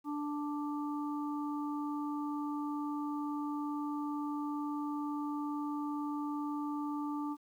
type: harmonic tone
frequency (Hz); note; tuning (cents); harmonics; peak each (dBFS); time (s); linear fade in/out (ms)
293.7; D4; 0; 1 / 3 / 4; -35 / -43 / -44; 0.04-7.37; 50
effects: 11-bit